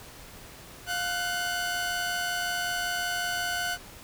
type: tone pair together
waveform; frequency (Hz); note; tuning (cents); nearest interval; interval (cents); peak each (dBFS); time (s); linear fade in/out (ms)
sawtooth; 707.3 / 1500; F5 / F#6; +22 / +23; octave + minor second; 1301; -29 / -26; 0.86-3.78; 50
effects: pink hiss -47 dBFS RMS until 4.03 s